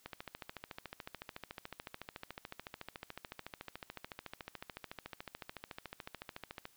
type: click train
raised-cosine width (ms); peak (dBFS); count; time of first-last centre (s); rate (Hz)
0.3; -27; 92; 0.06-6.654; 13.8
effects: white hiss -67 dBFS RMS until 6.76 s